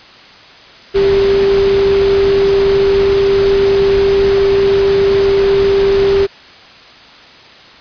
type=tone in noise; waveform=sine; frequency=394.2 Hz; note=G4; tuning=10 cents sharp; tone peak=-8 dBFS; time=0.94-6.27 s; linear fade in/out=20 ms; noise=pink; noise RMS=-21 dBFS; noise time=0.94-6.27 s; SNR=+10 dB; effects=white hiss -38 dBFS RMS until 7.8 s + resampled to 11025 Hz